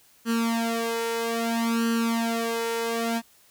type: tone with flanger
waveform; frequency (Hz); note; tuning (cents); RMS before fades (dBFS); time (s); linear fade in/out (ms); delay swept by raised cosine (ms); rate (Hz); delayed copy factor
sawtooth; 230; A#3; -23; -26; 0.25-3.22; 50; 0.67 to 2.07; 0.61; +0.9
effects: white hiss -58 dBFS RMS until 3.5 s